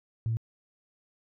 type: tone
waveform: sine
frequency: 113.4 Hz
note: A#2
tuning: 47 cents flat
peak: -25 dBFS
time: 0.26-0.37 s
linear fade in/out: 0 ms
effects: tanh soft clip ceiling -21 dBFS